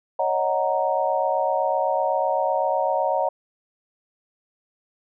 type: chord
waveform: sine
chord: D# minor seventh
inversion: third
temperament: equal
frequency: 554.4 / 622.3 / 740 / 932.3 Hz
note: C#5 / D#5 / F#5 / A#5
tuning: 0 / 0 / 0 / 0 cents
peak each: -25 dBFS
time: 0.19-3.29 s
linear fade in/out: 5 ms
effects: none